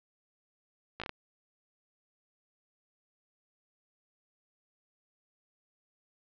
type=slowing click train; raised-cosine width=0.3 ms; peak=-21 dBFS; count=5; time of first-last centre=1-1.094 s; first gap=16 ms; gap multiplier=1.26; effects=low-pass 5000 Hz 12 dB/octave